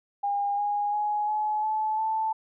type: tone with pitch steps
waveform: sine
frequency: 809 / 822.7 / 836.6 / 850.7 / 865.1 / 879.7 Hz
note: G#5 / G#5 / G#5 / G#5 / A5 / A5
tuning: -46 / -17 / +12 / +41 / -30 / -1 cents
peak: -24 dBFS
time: 0.23-2.33 s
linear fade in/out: 10 ms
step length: 350 ms
effects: none